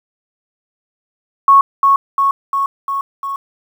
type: tone with echo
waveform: sine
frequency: 1103 Hz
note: C#6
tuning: 9 cents flat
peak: -4 dBFS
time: 1.48-1.61 s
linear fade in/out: 2 ms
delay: 350 ms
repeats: 5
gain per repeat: -3 dB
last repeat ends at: 3.36 s
effects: 7-bit